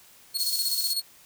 sawtooth tone with tremolo, 4334 Hz, C#8, 40 cents flat, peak -21 dBFS, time 0.34-1.02 s, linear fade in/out 20 ms, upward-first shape square, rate 16 Hz, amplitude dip 60%
white high-pass noise, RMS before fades -32 dBFS, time 0.38-0.94 s, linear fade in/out 20 ms, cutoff 4500 Hz, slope 24 dB/octave
effects white hiss -54 dBFS RMS until 1.25 s

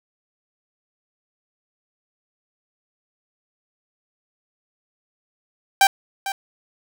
sawtooth tone with echo, 784 Hz, G5, in tune, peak -7 dBFS, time 5.81-5.87 s, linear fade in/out 2 ms, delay 450 ms, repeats 1, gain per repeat -13 dB, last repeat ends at 6.32 s, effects none

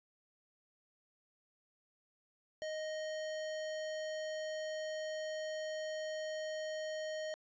square tone, 622.3 Hz, D#5, in tune, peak -39 dBFS, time 2.62-7.34 s, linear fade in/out 0 ms, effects resampled to 16000 Hz

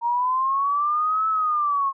sine linear two-way sweep, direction up then down, 931 to 1309 to 1076 Hz, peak -19 dBFS, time 0.01-1.93 s, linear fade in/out 50 ms, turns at 1.28 s, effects none

